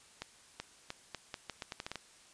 accelerating click train, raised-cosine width 0.2 ms, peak -22 dBFS, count 12, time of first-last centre 0.22-1.957 s, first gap 380 ms, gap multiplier 0.8, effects white hiss -60 dBFS RMS until 2.33 s + resampled to 22050 Hz

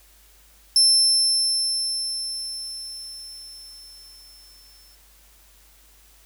35% pulse tone with exponential decay, 5320 Hz, E8, 15 cents sharp, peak -10 dBFS, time 0.76-4.95 s, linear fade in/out 1 ms, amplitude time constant 910 ms, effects added 50 Hz sine -55 dBFS peak until 6.25 s + white hiss -55 dBFS RMS until 6.25 s

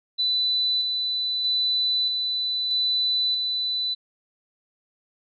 sine tone with tremolo, 3990 Hz, B7, 17 cents sharp, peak -20 dBFS, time 0.18-3.95 s, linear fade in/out 20 ms, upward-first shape square, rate 0.79 Hz, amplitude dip 30%, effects none

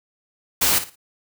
white noise with echo, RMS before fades -18 dBFS, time 0.61-0.79 s, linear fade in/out 10 ms, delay 56 ms, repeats 3, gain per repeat -12 dB, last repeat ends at 0.958 s, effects none

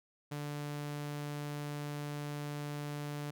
sawtooth tone, 146.5 Hz, D3, 4 cents flat, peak -34 dBFS, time 0.31-3.31 s, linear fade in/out 10 ms, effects none

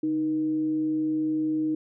sine tone with frequency modulation, 311.1 Hz, D#4, in tune, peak -23 dBFS, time 0.03-1.75 s, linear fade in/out 5 ms, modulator 169 Hz, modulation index 0.2, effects none

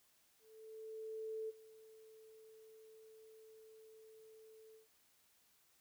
sine tone with ADSR envelope, 440 Hz, A4, in tune, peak -40 dBFS, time 0.39-4.88 s, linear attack 1100 ms, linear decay 25 ms, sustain -18 dB, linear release 130 ms, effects white hiss -73 dBFS RMS until 5.8 s

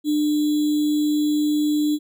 sine tone with sample-and-hold, 299.3 Hz, D4, 33 cents sharp, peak -17 dBFS, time 0.04-1.99 s, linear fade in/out 50 ms, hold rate 3675 Hz, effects none

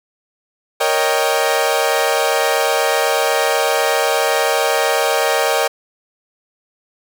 sawtooth chord, Eb dominant seventh, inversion second, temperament equal, 466.2 / 554.4 / 622.3 / 784 Hz, Bb4 / Db5 / Eb5 / G5, 0 / 0 / 0 / 0 cents, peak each -16 dBFS, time 0.8-5.68 s, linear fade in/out 10 ms, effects none

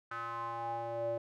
square tone with band-pass filter sweep, 116.54 Hz, A#2, in tune, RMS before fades -38 dBFS, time 0.11-1.18 s, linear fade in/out 5 ms, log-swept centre 1400 to 530 Hz, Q 5.9, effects none

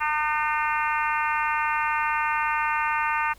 harmonic tone, 303 Hz, D#4, 46 cents flat, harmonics 3 / 4 / 5 / 6 / 7 / 8 / 9, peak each -26 / -28 / -30 / -32 / -33 / -34 / -35 dBFS, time 0-3.34 s, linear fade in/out 20 ms, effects added 50 Hz sine -50 dBFS peak until 3.38 s + pink hiss -55 dBFS RMS until 3.38 s

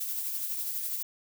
violet noise with tremolo, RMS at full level -32 dBFS, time 0-1.03 s, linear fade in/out 10 ms, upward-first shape sine, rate 12 Hz, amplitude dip 35%, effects none

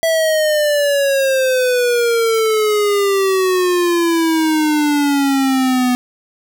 square exponential sweep, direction down, 659.3 to 246.9 Hz, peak -13 dBFS, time 0.03-5.95 s, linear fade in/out 0 ms, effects none

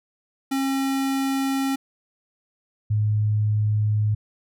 square / sine tone pair in turn, 270 / 106.13 Hz, C#4 / G#2, -45 / +38 cents, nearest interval octave + major third, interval 1617 cents, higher first, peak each -22 / -18 dBFS, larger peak second, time 0.51-1.76 / 2.9-4.15 s, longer neither, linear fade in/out 10 ms, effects none

